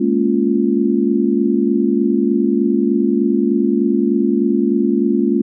sine chord, Bb minor seventh, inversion third, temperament just, 209.8 / 233.1 / 279.7 / 349.6 Hz, Ab3 / Bb3 / Db4 / F4, +18 / 0 / +16 / +2 cents, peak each -18 dBFS, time 0-5.42 s, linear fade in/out 10 ms, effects none

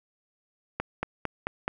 accelerating click train, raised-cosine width 0.5 ms, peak -13 dBFS, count 5, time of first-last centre 0.8-1.679 s, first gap 230 ms, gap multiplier 0.97, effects none

